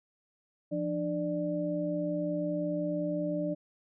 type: tone cluster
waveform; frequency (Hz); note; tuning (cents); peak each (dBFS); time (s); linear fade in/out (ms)
sine; 173.2 / 298.8 / 591; F3 / D4 / D5; -14 / +30 / +11; -35 / -33 / -33; 0.71-3.55; 20
effects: none